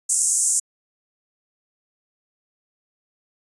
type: band-pass noise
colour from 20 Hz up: white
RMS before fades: -20 dBFS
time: 0.09-0.6 s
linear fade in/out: 10 ms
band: 6700 to 9300 Hz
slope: 48 dB/octave
effects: resampled to 24000 Hz